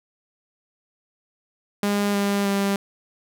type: tone with pitch steps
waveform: sawtooth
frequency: 203.5 / 201 / 198.62 Hz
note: G#3 / G3 / G3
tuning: -35 / +44 / +23 cents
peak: -16 dBFS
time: 1.83-2.76 s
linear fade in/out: 2 ms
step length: 310 ms
effects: none